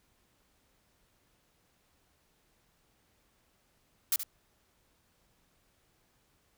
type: noise with echo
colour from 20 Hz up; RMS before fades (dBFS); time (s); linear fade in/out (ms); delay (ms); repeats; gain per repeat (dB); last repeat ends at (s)
blue; -27; 4.12-4.16; 2; 73; 1; -10; 4.233
effects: pink hiss -71 dBFS RMS until 6.57 s